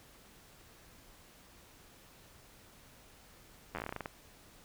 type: slowing click train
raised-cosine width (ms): 0.5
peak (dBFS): -23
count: 13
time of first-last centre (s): 3.75-4.059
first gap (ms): 10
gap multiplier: 1.16
effects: pink hiss -59 dBFS RMS until 4.64 s